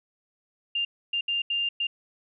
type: tone bursts at uneven times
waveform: sine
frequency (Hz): 2798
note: F7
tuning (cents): +3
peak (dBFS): -24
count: 5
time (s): 0.75-0.85 / 1.13-1.21 / 1.28-1.42 / 1.5-1.69 / 1.8-1.87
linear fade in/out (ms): 5
effects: none